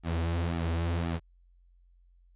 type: tone with flanger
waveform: sawtooth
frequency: 84 Hz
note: E2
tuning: 33 cents sharp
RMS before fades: -30 dBFS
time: 0.03-1.2 s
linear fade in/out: 50 ms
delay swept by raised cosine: 1.9 to 7.8 ms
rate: 1.9 Hz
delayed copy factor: -0.8
effects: added 44 Hz sine -58 dBFS peak until 2.35 s + resampled to 8000 Hz

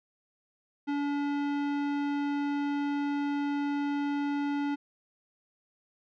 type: tone with tanh clipping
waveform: sine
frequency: 286.4 Hz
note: D4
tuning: 43 cents flat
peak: -30 dBFS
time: 0.87-4.76 s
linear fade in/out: 20 ms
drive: 18 dB
effects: none

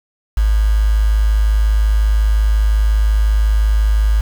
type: tone with quantisation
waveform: sine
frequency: 52.8 Hz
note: G#1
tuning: 29 cents sharp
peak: -10 dBFS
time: 0.37-4.21 s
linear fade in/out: 5 ms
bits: 5
effects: none

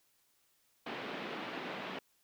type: band-pass noise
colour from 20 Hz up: pink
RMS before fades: -42 dBFS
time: 0.86-1.99 s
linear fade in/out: 5 ms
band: 200 to 3400 Hz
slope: 24 dB/octave
effects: white hiss -73 dBFS RMS until 2.23 s

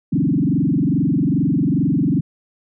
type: tone with frequency modulation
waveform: sine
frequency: 218.2 Hz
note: A3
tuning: 14 cents flat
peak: -14 dBFS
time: 0.12-2.21 s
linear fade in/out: 10 ms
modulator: 22.4 Hz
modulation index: 3.6
effects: none

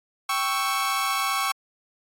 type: chord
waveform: sawtooth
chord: C# diminished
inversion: second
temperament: equal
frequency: 784 / 1108.7 / 1318.5 Hz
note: G5 / C#6 / E6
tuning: 0 / 0 / 0 cents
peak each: -27 / -21 / -26 dBFS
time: 0.29-1.52 s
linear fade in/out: 5 ms
effects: AAC 48 kbps

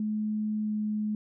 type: tone with pitch glide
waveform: sine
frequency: 213.6 to 212.4 Hz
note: G#3 to G#3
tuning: +49 to +39 cents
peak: -27 dBFS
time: 0-1.15 s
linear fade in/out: 2 ms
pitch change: -10 cents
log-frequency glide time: 0.63-0.71 s
effects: none

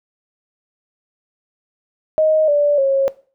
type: tone with pitch steps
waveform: sine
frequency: 625 / 583.1 / 544.1 Hz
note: D#5 / D5 / C#5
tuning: +8 / -13 / -32 cents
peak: -11 dBFS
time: 2.18-3.08 s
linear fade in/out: 0 ms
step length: 300 ms
effects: noise-tail reverb RT60 0.4 s tail -19 dB re dry

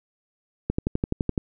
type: click train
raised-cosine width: 3 ms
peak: -10 dBFS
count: 9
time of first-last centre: 0.7-1.378 s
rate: 11.8 Hz
effects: none

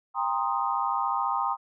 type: chord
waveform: sine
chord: C minor seventh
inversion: second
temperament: equal with one note detuned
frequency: 796.8 / 932.3 / 1046.5 / 1244.5 Hz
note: G5 / Bb5 / C6 / Eb6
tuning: +28 / 0 / 0 / 0 cents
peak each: -30 dBFS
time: 0.14-1.57 s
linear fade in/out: 50 ms
effects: none

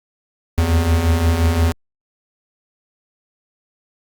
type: beating tone pair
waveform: square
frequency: 78.1 / 83.8 Hz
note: D#2 / E2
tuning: +7 / +29 cents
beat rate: 5.7 Hz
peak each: -21 / -15 dBFS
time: 0.58-1.72 s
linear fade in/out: 0 ms
effects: Opus 48 kbps

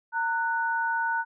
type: tone pair together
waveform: sine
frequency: 916.3 / 1480 Hz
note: A#5 / F#6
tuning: -30 / 0 cents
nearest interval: minor sixth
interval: 830 cents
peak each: -27 dBFS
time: 0.12-1.25 s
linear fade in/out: 50 ms
effects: none

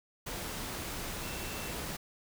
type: tone in noise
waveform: sine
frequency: 2683 Hz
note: E7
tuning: 30 cents sharp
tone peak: -48 dBFS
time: 1.23-1.73 s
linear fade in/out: 10 ms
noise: pink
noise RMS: -39 dBFS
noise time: 0.26-1.97 s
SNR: -12 dB
effects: none

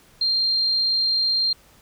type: tone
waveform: sine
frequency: 4186 Hz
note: C8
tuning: in tune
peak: -18 dBFS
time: 0.21-1.53 s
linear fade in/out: 5 ms
effects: pink hiss -54 dBFS RMS until 1.81 s

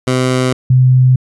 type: tone pair in turn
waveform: 15% pulse / sine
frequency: 128.1 / 128.1 Hz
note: C3 / C3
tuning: -36 / -36 cents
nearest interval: unison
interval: 0 cents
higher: neither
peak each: -5 dBFS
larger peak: neither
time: 0.07-0.53 / 0.7-1.16 s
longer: neither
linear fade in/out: 5 ms
effects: resampled to 24000 Hz

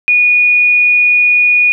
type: tone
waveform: sine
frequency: 2456 Hz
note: D#7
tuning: 23 cents flat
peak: -6 dBFS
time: 0.08-1.72 s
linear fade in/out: 0 ms
effects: none

